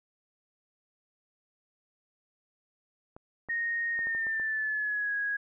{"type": "clicks", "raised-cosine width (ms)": 1, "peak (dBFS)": -32, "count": 7, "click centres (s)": [3.165, 3.487, 3.991, 4.07, 4.149, 4.268, 4.398]}
{"type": "tone with pitch glide", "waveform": "sine", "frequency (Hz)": [1859, 1656.2], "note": ["A#6", "G#6"], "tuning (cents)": [-5, -5], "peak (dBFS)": -28, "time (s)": [3.49, 5.37], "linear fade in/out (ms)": 10, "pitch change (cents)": -200, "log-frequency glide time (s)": [3.93, 5.14]}
{"effects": []}